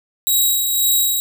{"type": "tone with tremolo", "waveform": "5% pulse", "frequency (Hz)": 3836, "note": "A#7", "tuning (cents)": 49, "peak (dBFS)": -5, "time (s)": [0.27, 1.2], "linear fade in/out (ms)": 0, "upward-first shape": "sine", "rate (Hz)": 1.9, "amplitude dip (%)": 40, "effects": []}